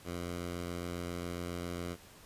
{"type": "tone", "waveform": "10% pulse", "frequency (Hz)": 87.31, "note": "F2", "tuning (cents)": 0, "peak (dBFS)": -29, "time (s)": [0.04, 1.97], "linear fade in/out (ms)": 50, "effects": ["pink hiss -56 dBFS RMS until 2.25 s", "resampled to 32000 Hz"]}